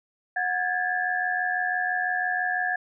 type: tone cluster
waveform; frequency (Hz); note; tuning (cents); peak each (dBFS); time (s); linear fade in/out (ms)
sine; 729 / 1646 / 1732; F#5 / G#6 / A6; -26 / -16 / -28; -28; 0.36-2.76; 5
effects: none